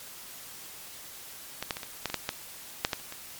clicks, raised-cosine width 0.2 ms, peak -14 / -11 / -18 / -19 / -11 / -17 / -10 / -11 / -6 / -10 / -30 / -22 dBFS, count 12, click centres 1.626 / 1.708 / 1.769 / 1.832 / 2.057 / 2.1 / 2.143 / 2.291 / 2.849 / 2.932 / 2.999 / 3.124 s, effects white hiss -45 dBFS RMS until 3.39 s + MP3 96 kbps

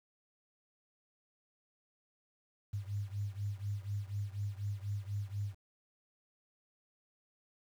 sine beating tone pair, 100 / 104.1 Hz, G2 / G#2, +35 / +5 cents, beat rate 4.1 Hz, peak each -38 / -40 dBFS, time 2.73-5.55 s, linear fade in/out 10 ms, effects 10-bit

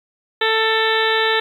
harmonic tone with a mistuned harmonic, 443.5 Hz, A4, 14 cents sharp, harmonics 1 / 2 / 3 / 4 / 5 / 6 / 7 / 8 / 9, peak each -20 / -23 / -25 / -20 / -27 / -30 / -28 / -25 / -26 dBFS, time 0.41-1.4 s, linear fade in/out 5 ms, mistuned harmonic 9, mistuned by -39 cents, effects 8-bit

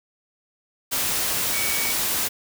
sine tone in noise, 2258 Hz, C#7, 31 cents sharp, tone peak -29 dBFS, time 1.52-1.93 s, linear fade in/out 20 ms, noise white, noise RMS -24 dBFS, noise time 0.91-2.29 s, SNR -8 dB, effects none

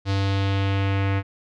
square tone with low-pass filter sweep, 98 Hz, G2, in tune, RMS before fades -22 dBFS, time 0.05-1.23 s, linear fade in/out 50 ms, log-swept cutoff 4500 to 2200 Hz, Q 2, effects none

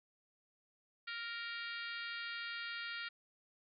harmonic tone, 466.2 Hz, A#4, in tune, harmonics 3 / 4 / 5 / 6 / 7 / 8 / 9 / 10, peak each -45 / -47 / -49 / -51 / -52 / -53 / -54 / -55 dBFS, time 1.07-3.09 s, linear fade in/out 10 ms, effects none

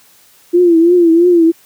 sine tone with vibrato, 341.7 Hz, F4, 38 cents flat, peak -5 dBFS, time 0.53-1.52 s, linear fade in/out 20 ms, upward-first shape triangle, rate 3 Hz, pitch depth 99 cents each way, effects white hiss -47 dBFS RMS until 1.65 s + high-pass 80 Hz 12 dB/octave

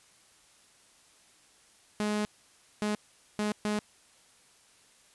sawtooth tone bursts at uneven times, 210.1 Hz, G#3, 20 cents sharp, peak -24 dBFS, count 4, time 2-2.25 / 2.82-2.95 / 3.39-3.52 / 3.65-3.79 s, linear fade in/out 0 ms, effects white hiss -61 dBFS RMS until 5.14 s + resampled to 24000 Hz

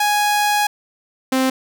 sawtooth tone pair in turn, 830.6 / 261.6 Hz, G#5 / C4, 0 / 0 cents, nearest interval octave + minor sixth, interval 2000 cents, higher first, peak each -11 dBFS, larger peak neither, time 0-0.67 / 1.32-1.5 s, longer first, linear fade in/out 5 ms, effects none

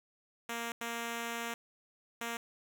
5% pulse tone bursts at uneven times, 233.1 Hz, A#3, in tune, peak -25 dBFS, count 3, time 0.49-0.72 / 0.81-1.54 / 2.21-2.37 s, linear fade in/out 2 ms, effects none

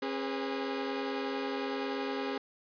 sawtooth tone cluster, 270.2 / 410.7 / 491.9 Hz, C#4 / G#4 / B4, -44 / -19 / -7 cents, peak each -32 / -32 / -37 dBFS, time 0.02-2.38 s, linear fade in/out 5 ms, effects resampled to 11025 Hz

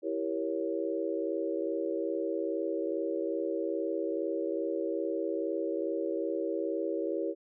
sine chord, E diminished seventh, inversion none, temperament equal with one note detuned, 329.6 / 392 / 471.3 / 554.4 Hz, E4 / G4 / Bb4 / Db5, 0 / 0 / +19 / 0 cents, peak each -34 / -35 / -36 / -36 dBFS, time 0.02-7.35 s, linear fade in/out 50 ms, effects none

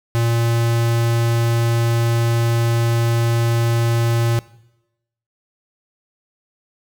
square tone, 116.54 Hz, A#2, in tune, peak -16 dBFS, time 0.15-4.39 s, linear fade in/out 0 ms, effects noise-tail reverb RT60 0.9 s tail -20 dB re dry

